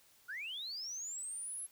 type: linear sweep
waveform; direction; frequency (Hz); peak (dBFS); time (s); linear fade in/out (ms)
sine; up; 1382 to 11175; -39; 0.28-1.67; 20
effects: tanh soft clip ceiling -36 dBFS + white hiss -66 dBFS RMS until 1.71 s